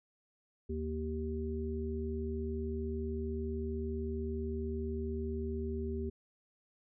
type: harmonic tone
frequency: 77.78 Hz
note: D#2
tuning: in tune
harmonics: 1 / 3 / 5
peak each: -37 / -40 / -39 dBFS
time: 0.69-6.1 s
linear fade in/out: 10 ms
effects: none